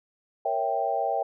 sine chord, A# diminished seventh, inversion none, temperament equal, 466.2 / 554.4 / 659.3 / 784 Hz, A#4 / C#5 / E5 / G5, 0 / 0 / 0 / 0 cents, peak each -33 / -31 / -29 / -27 dBFS, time 0.45-1.23 s, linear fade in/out 5 ms, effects none

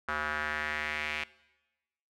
square tone with band-pass filter sweep, 75.8 Hz, D#2, 45 cents flat, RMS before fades -34 dBFS, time 0.08-1.24 s, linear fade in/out 5 ms, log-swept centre 1400 to 2400 Hz, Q 3.3, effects noise-tail reverb RT60 1.0 s tail -20 dB re dry

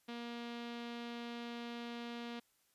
sawtooth tone with low-pass filter, 236.7 Hz, A#3, 27 cents sharp, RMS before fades -45 dBFS, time 0.08-2.4 s, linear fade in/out 10 ms, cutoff 3700 Hz, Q 2.1, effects white hiss -75 dBFS RMS until 2.74 s + resampled to 32000 Hz

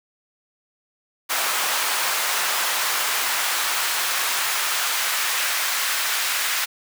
pink noise with high-pass filter sweep, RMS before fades -23 dBFS, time 1.29-6.66 s, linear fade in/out 20 ms, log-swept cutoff 960 to 1500 Hz, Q 1, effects none

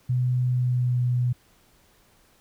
sine tone with pitch glide, 125.4 to 123.53 Hz, B2 to B2, +27 to +1 cents, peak -20 dBFS, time 0.09-1.33 s, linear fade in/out 10 ms, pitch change -26 cents, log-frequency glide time 0.5-1.02 s, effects pink hiss -60 dBFS RMS until 2.4 s

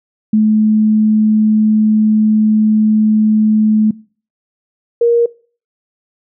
sine tone pair in turn, 215.4 / 470.3 Hz, A3 / A#4, -37 / +15 cents, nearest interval octave + major second, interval 1352 cents, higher second, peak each -7 dBFS, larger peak neither, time 0.33-3.91 / 5.01-5.26 s, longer first, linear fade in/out 5 ms, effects noise-tail reverb RT60 0.4 s tail -22 dB re dry

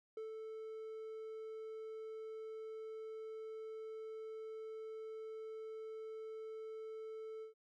triangle tone with ADSR envelope, 440 Hz, A4, in tune, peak -40 dBFS, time 0.17-7.54 s, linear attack 3 ms, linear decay 130 ms, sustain -3 dB, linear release 120 ms, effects none

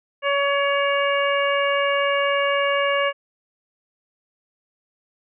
harmonic tone, 563 Hz, C#5, 27 cents sharp, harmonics 1 / 2 / 3 / 4 / 5, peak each -21 / -24 / -26 / -27 / -28 dBFS, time 0.22-3.13 s, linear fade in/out 50 ms, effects none

